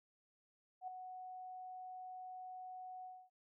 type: tone with ADSR envelope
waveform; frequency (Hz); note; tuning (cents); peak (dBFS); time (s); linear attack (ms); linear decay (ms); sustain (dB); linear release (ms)
sine; 740; F#5; 0; -40; 0.81-3.3; 67; 4; -7; 260
effects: none